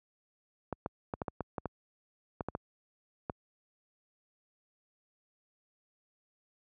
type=clicks; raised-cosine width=1 ms; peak=-20 dBFS; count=12; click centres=0.727 / 0.861 / 1.138 / 1.218 / 1.282 / 1.407 / 1.582 / 1.657 / 2.408 / 2.486 / 2.551 / 3.298 s; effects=high-pass 60 Hz 12 dB/octave